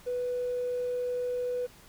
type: tone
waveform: triangle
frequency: 493.9 Hz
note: B4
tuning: in tune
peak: -25 dBFS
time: 0.06-1.67 s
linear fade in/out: 20 ms
effects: tanh soft clip ceiling -26 dBFS + pink hiss -55 dBFS RMS until 1.88 s